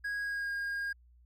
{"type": "tone with pitch glide", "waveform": "triangle", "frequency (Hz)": [1650, 1623.5], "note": ["G#6", "G#6"], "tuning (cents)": [-12, -40], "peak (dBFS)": -31, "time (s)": [0.04, 0.93], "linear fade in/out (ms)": 10, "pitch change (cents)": -28, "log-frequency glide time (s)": [0.2, 0.51], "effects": ["added 60 Hz sine -58 dBFS peak until 1.25 s"]}